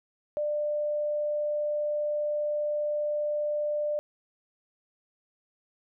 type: tone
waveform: sine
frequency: 595 Hz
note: D5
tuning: 22 cents sharp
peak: -26 dBFS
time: 0.37-3.99 s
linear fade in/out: 0 ms
effects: none